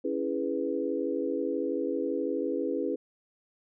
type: chord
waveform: sine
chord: C# minor seventh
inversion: none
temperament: equal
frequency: 277.2 / 329.6 / 415.3 / 493.9 Hz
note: C#4 / E4 / G#4 / B4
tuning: 0 / 0 / 0 / 0 cents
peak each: -33 dBFS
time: 0.04-2.96 s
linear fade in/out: 10 ms
effects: none